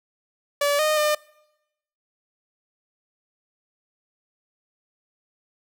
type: tone with pitch steps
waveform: sawtooth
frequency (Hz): 575 / 615 / 603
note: D5 / D#5 / D5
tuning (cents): -37 / -20 / +46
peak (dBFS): -15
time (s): 0.61-1.15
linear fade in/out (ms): 5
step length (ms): 180
effects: noise-tail reverb RT60 0.9 s tail -24 dB re dry